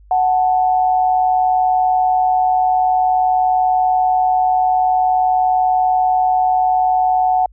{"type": "tone pair together", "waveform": "sine", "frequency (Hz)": [739.5, 880], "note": ["F#5", "A5"], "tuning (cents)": [-1, 0], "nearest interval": "minor third", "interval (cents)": 301, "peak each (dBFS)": [-12, -21], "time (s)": [0.11, 7.46], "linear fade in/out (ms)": 2, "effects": ["added 50 Hz sine -42 dBFS peak until 7.52 s"]}